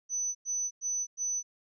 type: tone bursts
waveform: sine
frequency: 6000 Hz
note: F#8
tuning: 23 cents sharp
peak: -29 dBFS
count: 4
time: 0.09-1.43 s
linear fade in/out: 50 ms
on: 260 ms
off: 100 ms
effects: none